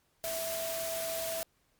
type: tone in noise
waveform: sine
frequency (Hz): 658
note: E5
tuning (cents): -3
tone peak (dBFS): -35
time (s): 0.24-1.43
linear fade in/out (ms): 0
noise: white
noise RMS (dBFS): -38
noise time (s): 0.24-1.43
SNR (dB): 0
effects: pink hiss -72 dBFS RMS until 1.79 s + MP3 96 kbps